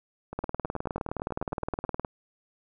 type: two click trains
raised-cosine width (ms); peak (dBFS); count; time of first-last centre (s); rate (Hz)
1; -23 / -16; 15 / 33; 0.33-1.848 / 0.39-2.048; 9.22 / 19.3
effects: none